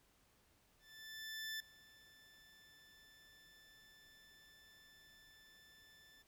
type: tone with ADSR envelope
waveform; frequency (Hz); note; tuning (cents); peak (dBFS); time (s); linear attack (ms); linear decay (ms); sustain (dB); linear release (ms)
20% pulse; 1760; A6; 0; -37; 0.79-6.23; 810; 4; -21; 16
effects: pink hiss -73 dBFS RMS until 6.27 s